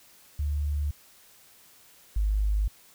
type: tone pair in turn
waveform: sine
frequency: 73.1 / 51.47 Hz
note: D2 / G#1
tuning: -7 / -15 cents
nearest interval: tritone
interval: 608 cents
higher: first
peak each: -25 / -22 dBFS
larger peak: second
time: 0.39-0.91 / 2.16-2.68 s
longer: neither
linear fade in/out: 5 ms
effects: white hiss -56 dBFS RMS until 2.94 s